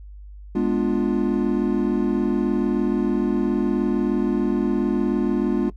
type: chord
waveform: triangle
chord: G# diminished seventh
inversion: none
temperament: equal with one note detuned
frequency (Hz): 207.7 / 246.9 / 293.7 / 350.6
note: G#3 / B3 / D4 / F4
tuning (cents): 0 / 0 / 0 / +7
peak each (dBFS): -22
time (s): 0.55-5.7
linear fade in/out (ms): 5
effects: noise-tail reverb RT60 0.1 s tail -18 dB re dry + added 50 Hz sine -37 dBFS peak until 5.76 s